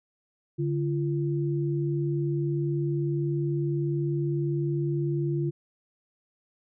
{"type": "tone pair together", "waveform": "sine", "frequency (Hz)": [144.1, 342.7], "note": ["D3", "F4"], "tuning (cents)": [-33, -33], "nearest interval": "octave + minor third", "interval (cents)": 1500, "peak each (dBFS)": [-26, -29], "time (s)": [0.58, 5.51], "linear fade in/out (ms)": 20, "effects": []}